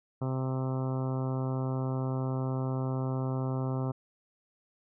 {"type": "harmonic tone", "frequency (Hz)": 130.81, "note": "C3", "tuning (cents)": 0, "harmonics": [1, 2, 3, 4, 5, 6, 7, 8, 9, 10], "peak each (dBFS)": [-30, -36, -40, -42, -44, -46, -47, -48, -49, -50], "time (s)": [0.21, 3.92], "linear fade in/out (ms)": 10, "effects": []}